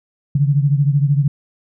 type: beating tone pair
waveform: sine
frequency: 140 / 153 Hz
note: C#3 / D#3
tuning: +18 / -29 cents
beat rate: 13 Hz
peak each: -13 / -18 dBFS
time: 0.35-1.28 s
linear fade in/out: 5 ms
effects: none